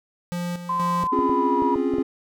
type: tone with tremolo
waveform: square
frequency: 175 Hz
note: F3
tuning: 4 cents sharp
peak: -26 dBFS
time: 0.32-1.07 s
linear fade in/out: 0 ms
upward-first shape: square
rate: 2.1 Hz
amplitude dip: 60%
type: tone with pitch glide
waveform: sine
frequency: 1032 to 968.5 Hz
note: C6 to B5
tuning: -24 to -34 cents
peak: -21 dBFS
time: 0.69-1.75 s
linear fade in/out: 5 ms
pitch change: -110 cents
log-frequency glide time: 1.01-1.61 s
type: clicks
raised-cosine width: 2 ms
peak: -19 dBFS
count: 7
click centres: 1.039 / 1.19 / 1.295 / 1.622 / 1.759 / 1.938 / 1.985 s
type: chord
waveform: triangle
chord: Db major seventh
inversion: third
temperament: equal with one note detuned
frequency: 262.5 / 277.2 / 349.2 / 415.3 Hz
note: C4 / Db4 / F4 / Ab4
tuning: +6 / 0 / 0 / 0 cents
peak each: -24 dBFS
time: 1.12-2.03 s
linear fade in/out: 10 ms
effects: none